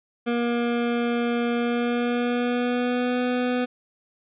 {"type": "tone with pitch glide", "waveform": "25% pulse", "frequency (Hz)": [237.7, 248.2], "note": ["A#3", "B3"], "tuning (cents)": [34, 9], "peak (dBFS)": -18, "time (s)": [0.26, 3.66], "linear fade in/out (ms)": 20, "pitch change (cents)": 75, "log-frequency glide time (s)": [1.56, 3.2], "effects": ["resampled to 8000 Hz", "10-bit"]}